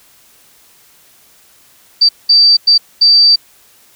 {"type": "tone bursts at uneven times", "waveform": "sine", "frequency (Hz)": 4648, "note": "D8", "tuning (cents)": -19, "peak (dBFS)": -4, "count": 4, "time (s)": [[2.01, 2.09], [2.29, 2.57], [2.67, 2.78], [3.01, 3.36]], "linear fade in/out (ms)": 10, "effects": ["white hiss -47 dBFS RMS until 3.95 s"]}